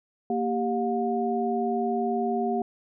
sine tone cluster, 233.3 / 394.4 / 717 Hz, A#3 / G4 / F5, +2 / +11 / +45 cents, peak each -28 dBFS, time 0.3-2.62 s, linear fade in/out 2 ms, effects none

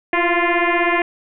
sine tone with frequency modulation, 702 Hz, F5, 9 cents sharp, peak -14 dBFS, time 0.13-1.02 s, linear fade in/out 2 ms, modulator 347 Hz, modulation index 4.9, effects none

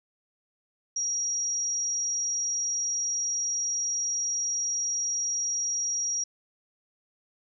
sine tone, 5690 Hz, F8, 31 cents sharp, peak -26 dBFS, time 0.96-6.24 s, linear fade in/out 5 ms, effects none

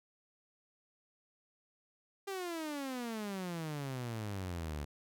sawtooth exponential sweep, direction down, 400 to 70.6 Hz, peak -34 dBFS, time 2.27-4.85 s, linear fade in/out 10 ms, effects none

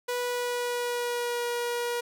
sawtooth tone with pitch glide, 490.2 to 479.3 Hz, B4 to A#4, -13 to +48 cents, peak -24 dBFS, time 0.08-2.01 s, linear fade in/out 10 ms, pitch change -39 cents, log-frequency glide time 0.2-1.45 s, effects none

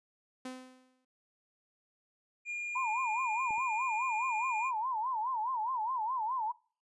sawtooth tone with exponential decay, 256.5 Hz, C4, 34 cents flat, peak -34 dBFS, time 0.45-1.05 s, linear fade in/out 5 ms, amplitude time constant 130 ms
triangle tone, 2415 Hz, D7, 48 cents sharp, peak -33 dBFS, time 2.45-4.72 s, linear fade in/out 50 ms
sine tone with vibrato, 950 Hz, A#5, 33 cents sharp, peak -31 dBFS, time 2.75-6.52 s, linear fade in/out 10 ms, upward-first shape sine, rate 4.8 Hz, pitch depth 190 cents each way
clicks, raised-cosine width 2 ms, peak -36 / -43 dBFS, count 2, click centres 3.507 / 3.581 s
effects noise-tail reverb RT60 0.4 s tail -23 dB re dry + resampled to 24000 Hz

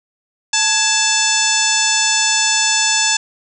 harmonic tone with a mistuned harmonic, 880 Hz, A5, in tune, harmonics 1 / 2 / 3 / 4 / 5 / 6 / 7 / 8 / 9, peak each -23 / -22 / -21 / -21 / -24 / -21 / -21 / -20 / -24 dBFS, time 0.53-3.17 s, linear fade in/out 5 ms, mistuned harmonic 2, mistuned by -89 cents, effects none

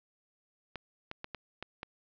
clicks, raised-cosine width 0.3 ms, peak -23 dBFS, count 6, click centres 0.757 / 1.114 / 1.244 / 1.347 / 1.626 / 1.831 s, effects low-pass 5000 Hz 12 dB/octave

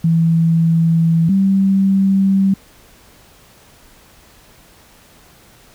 sine tone pair in turn, 164.81 / 193.91 Hz, E3 / G3, 0 / -19 cents, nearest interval minor third, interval 281 cents, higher second, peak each -10 dBFS, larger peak neither, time 0.04-1.29 / 1.29-2.54 s, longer neither, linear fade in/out 5 ms, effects pink hiss -47 dBFS RMS until 5.74 s

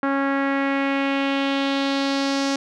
sawtooth tone with low-pass filter sweep, 275.3 Hz, C#4, 12 cents flat, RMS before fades -22 dBFS, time 0.03-2.56 s, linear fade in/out 2 ms, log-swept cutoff 1500 to 5700 Hz, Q 2.3, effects none

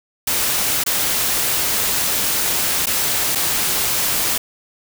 white noise with dropouts, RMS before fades -19 dBFS, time 0.27-4.38 s, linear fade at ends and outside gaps 5 ms, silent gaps 0.838-0.862 / 2.858-2.868 / 3.351-3.355 s, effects none

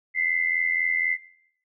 sine tone pair together, 2009 / 2093 Hz, B6 / C7, +29 / 0 cents, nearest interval minor second, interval 71 cents, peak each -25 / -23 dBFS, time 0.14-1.18 s, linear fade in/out 50 ms, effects noise-tail reverb RT60 0.7 s tail -19 dB re dry

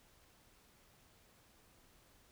silence, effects pink hiss -67 dBFS RMS until 2.31 s

